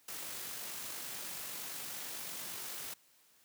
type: noise with amplitude modulation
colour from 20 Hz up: white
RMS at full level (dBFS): -42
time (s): 0.08-2.94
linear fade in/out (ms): 5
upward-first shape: sine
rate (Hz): 48.9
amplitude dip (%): 25
effects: white hiss -67 dBFS RMS until 3.44 s + high-pass 100 Hz 12 dB/octave